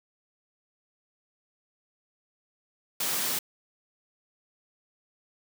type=high-pass noise; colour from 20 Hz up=white; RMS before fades=-29 dBFS; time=3-3.39 s; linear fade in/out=5 ms; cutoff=130 Hz; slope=96 dB/octave; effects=none